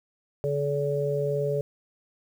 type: harmonic tone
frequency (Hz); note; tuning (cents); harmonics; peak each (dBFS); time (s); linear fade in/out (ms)
143.2; D3; -43; 1 / 3 / 4; -29 / -27 / -29; 0.44-1.61; 0
effects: 9-bit